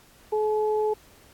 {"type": "tone pair together", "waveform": "sine", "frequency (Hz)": [427.8, 855.6], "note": ["A4", "A5"], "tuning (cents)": [-49, -49], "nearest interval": "octave", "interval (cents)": 1200, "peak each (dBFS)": [-22, -29], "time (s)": [0.32, 0.94], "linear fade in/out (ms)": 10, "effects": ["pink hiss -55 dBFS RMS until 1.33 s", "AAC 64 kbps"]}